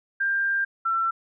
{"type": "tone pair in turn", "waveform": "sine", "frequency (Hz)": [1592, 1345.3], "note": ["G6", "E6"], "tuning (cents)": [26, 35], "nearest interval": "minor third", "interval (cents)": 291, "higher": "first", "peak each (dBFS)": -21, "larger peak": "neither", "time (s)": [[0.2, 0.65], [0.85, 1.11]], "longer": "first", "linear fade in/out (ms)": 10, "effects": []}